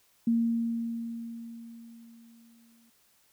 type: tone with exponential decay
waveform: sine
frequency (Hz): 231.2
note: A#3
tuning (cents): -14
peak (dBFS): -21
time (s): 0.27-2.9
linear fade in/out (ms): 5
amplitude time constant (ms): 570
effects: white hiss -66 dBFS RMS until 3.32 s